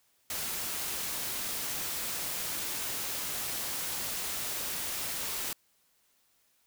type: noise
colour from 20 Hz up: white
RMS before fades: -35 dBFS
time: 0.3-5.53 s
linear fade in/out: 2 ms
effects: white hiss -70 dBFS RMS until 6.66 s